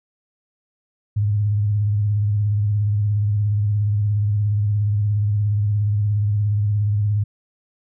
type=tone with vibrato; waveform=sine; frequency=103.83 Hz; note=G#2; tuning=in tune; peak=-16 dBFS; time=1.16-7.24 s; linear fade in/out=10 ms; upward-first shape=triangle; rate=17 Hz; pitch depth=64 cents each way; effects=none